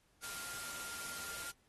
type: tone in noise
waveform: sine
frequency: 1396.9 Hz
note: F6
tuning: in tune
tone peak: -49 dBFS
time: 0.22-1.52 s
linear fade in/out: 20 ms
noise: white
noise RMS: -45 dBFS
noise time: 0.22-1.52 s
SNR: -7 dB
effects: pink hiss -73 dBFS RMS until 1.68 s + AAC 32 kbps